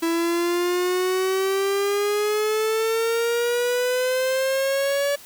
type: exponential sweep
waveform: 45% pulse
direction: up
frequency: 330 to 572 Hz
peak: -20 dBFS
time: 0.02-5.16 s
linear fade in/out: 10 ms
effects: white hiss -45 dBFS RMS until 5.25 s